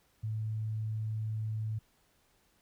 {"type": "tone", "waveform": "sine", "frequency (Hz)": 109.2, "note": "A2", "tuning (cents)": -13, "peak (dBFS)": -32, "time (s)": [0.23, 1.79], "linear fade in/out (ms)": 10, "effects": ["pink hiss -70 dBFS RMS until 2.61 s"]}